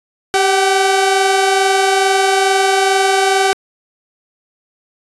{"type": "tone pair together", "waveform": "sawtooth", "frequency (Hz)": [391.2, 760.1], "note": ["G4", "F#5"], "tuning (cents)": [-4, 46], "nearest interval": "major seventh", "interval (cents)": 1150, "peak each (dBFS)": -10, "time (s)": [0.34, 3.53], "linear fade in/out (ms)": 0, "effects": ["resampled to 24000 Hz"]}